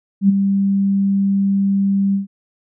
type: tone with ADSR envelope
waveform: sine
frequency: 197 Hz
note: G3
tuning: 9 cents sharp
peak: -6 dBFS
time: 0.21-2.27 s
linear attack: 81 ms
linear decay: 15 ms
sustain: -7 dB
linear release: 130 ms
effects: none